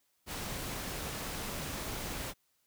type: noise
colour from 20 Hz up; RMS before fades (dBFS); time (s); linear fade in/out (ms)
pink; -39; 0.26-2.34; 50
effects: white hiss -75 dBFS RMS until 2.66 s